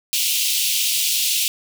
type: high-pass noise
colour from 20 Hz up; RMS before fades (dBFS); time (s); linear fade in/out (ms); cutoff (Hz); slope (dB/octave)
pink; -20; 0.13-1.48; 0; 2600; 48
effects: none